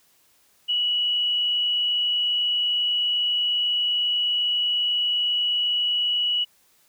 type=tone with frequency modulation; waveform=sine; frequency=2932 Hz; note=F#7; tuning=16 cents flat; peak=-20 dBFS; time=0.68-6.45 s; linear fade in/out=20 ms; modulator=82.4 Hz; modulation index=0.34; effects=white hiss -61 dBFS RMS until 6.88 s